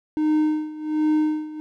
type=tone with tremolo; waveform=triangle; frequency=307.3 Hz; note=D#4; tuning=21 cents flat; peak=-14 dBFS; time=0.17-1.6 s; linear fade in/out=0 ms; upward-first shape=sine; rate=1.3 Hz; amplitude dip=85%; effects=none